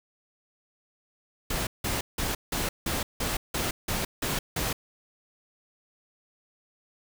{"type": "noise bursts", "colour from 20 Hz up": "pink", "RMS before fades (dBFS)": -29, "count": 10, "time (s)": [1.5, 4.73], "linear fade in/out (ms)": 5, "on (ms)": 170, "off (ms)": 170, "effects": []}